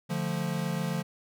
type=chord; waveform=square; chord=D minor; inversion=none; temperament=equal; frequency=146.83 / 174.61 / 220 Hz; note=D3 / F3 / A3; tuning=0 / 0 / 0 cents; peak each=-34 / -32 / -37 dBFS; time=0.09-1.03 s; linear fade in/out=20 ms; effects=none